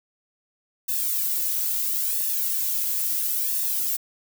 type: noise with flanger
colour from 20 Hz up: violet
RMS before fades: -25 dBFS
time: 0.88-3.97 s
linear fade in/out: 10 ms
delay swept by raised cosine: 1.1 to 2.4 ms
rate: 0.74 Hz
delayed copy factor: +0.8
effects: none